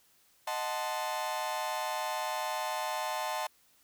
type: chord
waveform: 40% pulse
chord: D# diminished seventh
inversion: none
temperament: equal with one note detuned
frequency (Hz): 622.3 / 740 / 880 / 1041.7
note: D#5 / F#5 / A5 / C6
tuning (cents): 0 / 0 / 0 / -8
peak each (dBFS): -38 / -38 / -35 / -38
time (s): 0.47-3.47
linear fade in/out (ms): 5
effects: white hiss -66 dBFS RMS until 3.83 s